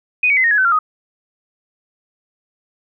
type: tone with pitch steps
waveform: sine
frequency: 2489 / 2256 / 2045 / 1853.9 / 1680.5 / 1523.3 / 1380.9 / 1251.7 Hz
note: D#7 / C#7 / C7 / A#6 / G#6 / F#6 / F6 / D#6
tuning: 0 / +30 / -40 / -10 / +20 / +50 / -20 / +10 cents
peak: -11 dBFS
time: 0.23-0.79 s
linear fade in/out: 5 ms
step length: 70 ms
effects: none